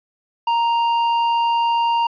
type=tone with hard clipping; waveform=sine; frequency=932.3 Hz; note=A#5; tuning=in tune; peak=-17 dBFS; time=0.47-2.07 s; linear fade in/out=5 ms; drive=7 dB; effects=resampled to 11025 Hz